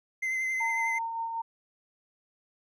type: tone with vibrato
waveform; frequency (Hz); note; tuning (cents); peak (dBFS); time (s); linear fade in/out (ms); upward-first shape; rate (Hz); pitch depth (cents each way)
triangle; 2065; C7; -23; -26; 0.22-0.99; 10; triangle; 11; 27
type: tone with tremolo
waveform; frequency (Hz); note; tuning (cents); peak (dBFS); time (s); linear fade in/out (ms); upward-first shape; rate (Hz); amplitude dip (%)
sine; 914; A#5; -34; -29; 0.6-1.42; 10; sine; 5.3; 35
effects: none